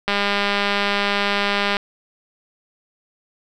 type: click train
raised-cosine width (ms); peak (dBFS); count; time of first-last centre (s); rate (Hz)
0.3; -4; 342; 0.08-1.768; 202
effects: none